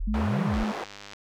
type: exponential two-way sweep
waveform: sine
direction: up then down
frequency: 34.65 to 185.8 to 34.65 Hz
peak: -26 dBFS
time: 0-0.64 s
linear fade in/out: 10 ms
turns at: 0.44 s
type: tone with vibrato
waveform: sine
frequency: 207.7 Hz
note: G#3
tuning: in tune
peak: -26 dBFS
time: 0.07-0.72 s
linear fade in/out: 10 ms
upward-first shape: triangle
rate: 2.3 Hz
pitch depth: 97 cents each way
type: band-pass noise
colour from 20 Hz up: white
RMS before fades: -34 dBFS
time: 0.14-0.84 s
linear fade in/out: 2 ms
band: 330 to 1000 Hz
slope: 12 dB/octave
type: click train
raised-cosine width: 0.2 ms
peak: -24 dBFS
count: 61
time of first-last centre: 0.54-1.134 s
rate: 101 Hz
effects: none